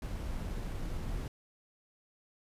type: noise with sample-and-hold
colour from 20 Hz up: brown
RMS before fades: -37 dBFS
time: 0.02-1.28 s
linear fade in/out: 2 ms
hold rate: 11025 Hz
effects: resampled to 32000 Hz